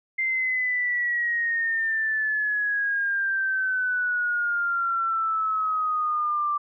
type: exponential sweep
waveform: sine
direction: down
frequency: 2093 to 1174.7 Hz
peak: -22 dBFS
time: 0.18-6.58 s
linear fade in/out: 10 ms
effects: none